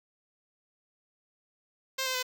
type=tone with pitch steps; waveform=5% pulse; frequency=527 / 516.5 / 506.1 Hz; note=C5 / C5 / B4; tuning=+12 / -22 / +42 cents; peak=-18 dBFS; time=1.98-2.229 s; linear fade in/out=10 ms; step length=83 ms; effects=none